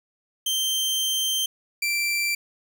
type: tone pair in turn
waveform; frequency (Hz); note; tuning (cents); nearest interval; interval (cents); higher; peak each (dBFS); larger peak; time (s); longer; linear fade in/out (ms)
sawtooth; 3136 / 2349; G7 / D7; 0 / 0; perfect fourth; 500; first; -19 / -19; neither; 0.46-1.46 / 1.82-2.35; first; 5
effects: none